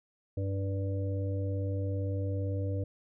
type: harmonic tone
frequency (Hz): 97.7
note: G2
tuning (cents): -5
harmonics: 1 / 3 / 5 / 6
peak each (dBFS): -30 / -40 / -40 / -44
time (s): 0.37-2.84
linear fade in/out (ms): 5
effects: none